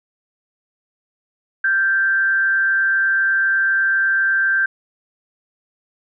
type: tone with frequency modulation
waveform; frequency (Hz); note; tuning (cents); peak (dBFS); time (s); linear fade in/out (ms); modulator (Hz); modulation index
sine; 1568; G6; 0; -14; 1.64-4.66; 5; 172; 0.32
effects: none